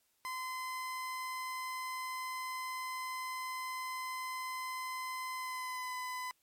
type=tone with pitch glide; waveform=30% pulse; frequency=1027 to 1007.6 Hz; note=C6 to B5; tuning=-33 to +34 cents; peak=-35 dBFS; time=0.25-6.31 s; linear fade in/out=0 ms; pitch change=-33 cents; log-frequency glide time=5.35-5.95 s; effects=white hiss -75 dBFS RMS until 6.42 s + MP3 64 kbps